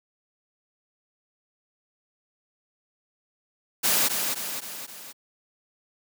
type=noise with echo; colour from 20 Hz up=white; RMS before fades=-22 dBFS; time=3.83-4.09 s; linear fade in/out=20 ms; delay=260 ms; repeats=4; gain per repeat=-5 dB; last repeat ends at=5.13 s; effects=high-pass 150 Hz 12 dB/octave